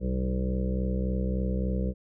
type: harmonic tone with a mistuned harmonic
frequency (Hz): 63.5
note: B1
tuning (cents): +49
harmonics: 1 / 2 / 3 / 5 / 6 / 7 / 8 / 9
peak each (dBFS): -28 / -36 / -30 / -40 / -45 / -39 / -38 / -45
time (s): 0-1.94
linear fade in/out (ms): 50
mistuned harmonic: 9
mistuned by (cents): +15
effects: none